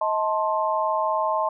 sine chord, A diminished, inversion second, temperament just, 633.6 / 880 / 1056 Hz, Eb5 / A5 / C6, +31 / 0 / +16 cents, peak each -25 dBFS, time 0.01-1.49 s, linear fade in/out 5 ms, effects none

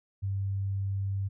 sine tone, 98 Hz, G2, in tune, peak -28 dBFS, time 0.22-1.29 s, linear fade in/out 20 ms, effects none

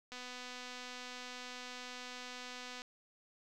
click train, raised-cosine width 0.2 ms, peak -30 dBFS, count 673, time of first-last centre 0.12-2.819 s, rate 249 Hz, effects none

